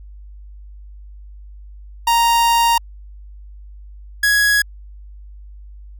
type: tone pair in turn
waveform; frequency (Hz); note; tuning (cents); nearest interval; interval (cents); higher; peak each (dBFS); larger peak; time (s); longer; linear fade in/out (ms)
45% pulse; 932.3 / 1668.4; A#5 / G#6; 0 / +7; minor seventh; 1007; second; -12; neither; 2.07-2.78 / 4.23-4.62; first; 5
effects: added 50 Hz sine -35 dBFS peak until 5.99 s